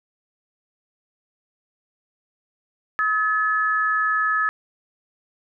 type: tone pair together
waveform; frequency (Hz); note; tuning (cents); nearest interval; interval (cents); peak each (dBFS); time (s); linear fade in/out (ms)
sine; 1280 / 1720; D#6 / A6; +49 / -40; perfect fourth; 511; -21; 2.99-4.49; 0
effects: none